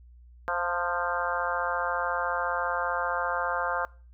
harmonic tone with a mistuned harmonic, 174.61 Hz, F3, in tune, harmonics 3 / 4 / 5 / 6 / 7 / 8 / 9, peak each -34 / -34 / -34 / -34 / -34 / -34 / -34 dBFS, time 0.48-3.85 s, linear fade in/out 0 ms, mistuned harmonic 5, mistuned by +30 cents, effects noise-tail reverb RT60 0.4 s tail -23 dB re dry + added 60 Hz sine -49 dBFS peak until 4.13 s

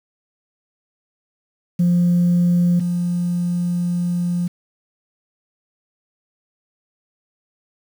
sine tone pair in turn, 175.2 / 175.2 Hz, F3 / F3, +6 / +6 cents, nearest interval unison, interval 0 cents, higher neither, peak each -11 / -17 dBFS, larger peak first, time 1.79-2.8 / 2.8-4.48 s, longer second, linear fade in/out 10 ms, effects tanh soft clip ceiling -10 dBFS + 7-bit

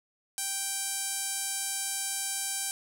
sawtooth tone with band-pass filter, 784 Hz, G5, in tune, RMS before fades -33 dBFS, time 0.38-2.71 s, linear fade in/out 0 ms, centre 9200 Hz, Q 1.9, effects none

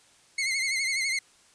sawtooth tone with vibrato, 2137 Hz, C7, 36 cents sharp, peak -22 dBFS, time 0.38-1.19 s, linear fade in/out 5 ms, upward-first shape sine, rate 12 Hz, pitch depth 68 cents each way, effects white hiss -59 dBFS RMS until 1.54 s + resampled to 22050 Hz

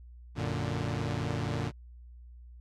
sawtooth chord, Gb augmented, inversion none, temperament equal, 92.5 / 116.54 / 146.83 Hz, Gb2 / Bb2 / D3, 0 / 0 / 0 cents, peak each -32 / -30 / -31 dBFS, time 0.35-1.72 s, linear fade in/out 50 ms, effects added 60 Hz sine -47 dBFS peak until 2.6 s + low-pass 6000 Hz 12 dB/octave

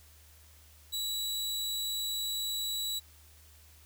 sawtooth tone, 3914 Hz, B7, 16 cents flat, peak -29 dBFS, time 0.92-3 s, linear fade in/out 20 ms, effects added 76 Hz sine -57 dBFS peak until 3.85 s + white hiss -60 dBFS RMS until 3.85 s

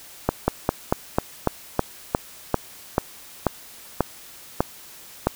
slowing click train, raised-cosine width 1 ms, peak -3 dBFS, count 14, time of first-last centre 0.29-5.27 s, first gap 190 ms, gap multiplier 1.11, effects white hiss -44 dBFS RMS until 5.35 s

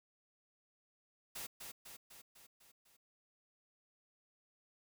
white noise with echo, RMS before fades -45 dBFS, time 1.35-1.47 s, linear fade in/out 10 ms, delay 250 ms, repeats 6, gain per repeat -4 dB, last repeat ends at 2.97 s, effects none

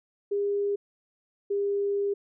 sine tone pair in turn, 404.7 / 402.4 Hz, G#4 / G4, -45 / +45 cents, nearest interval unison, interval 10 cents, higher first, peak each -24 dBFS, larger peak neither, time 0.31-0.76 / 1.5-2.14 s, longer second, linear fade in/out 10 ms, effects none

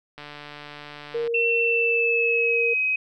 click train, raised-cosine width 0.3 ms, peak -23 dBFS, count 162, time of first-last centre 0.18-1.275 s, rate 147 Hz
sine tone, 466.2 Hz, A#4, in tune, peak -23 dBFS, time 1.14-2.74 s, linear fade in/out 10 ms
sine tone with pitch glide, 2697 to 2531 Hz, E7 to D#7, +39 to +29 cents, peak -20 dBFS, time 1.34-2.96 s, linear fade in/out 5 ms, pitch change -110 cents, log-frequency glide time 1.58-2.64 s
effects none

